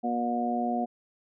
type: harmonic tone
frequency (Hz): 119.9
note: A#2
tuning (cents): +49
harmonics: 2 / 3 / 4 / 5 / 6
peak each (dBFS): -29 / -38 / -39 / -38 / -29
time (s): 0.03-0.86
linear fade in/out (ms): 20
effects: none